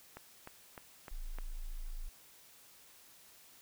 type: click train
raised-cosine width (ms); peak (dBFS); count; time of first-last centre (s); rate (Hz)
0.5; -31; 5; 0.17-1.386; 3.29
type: tone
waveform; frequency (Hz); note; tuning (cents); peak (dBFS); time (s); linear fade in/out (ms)
sine; 27.41; A0; -6; -38; 1.11-2.09; 10
effects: white hiss -60 dBFS RMS until 3.61 s